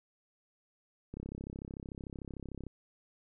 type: click train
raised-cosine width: 3 ms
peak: -29 dBFS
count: 52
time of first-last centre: 1.14-2.667 s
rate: 33.4 Hz
effects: none